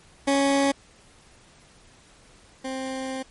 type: tone pair in turn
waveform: 20% pulse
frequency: 277.2 / 263.2 Hz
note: C#4 / C4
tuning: 0 / +10 cents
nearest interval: minor second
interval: 90 cents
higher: first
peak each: -14 / -24 dBFS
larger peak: first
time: 0.27-0.72 / 2.64-3.23 s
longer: second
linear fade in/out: 10 ms
effects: pink hiss -54 dBFS RMS until 3.3 s + MP3 48 kbps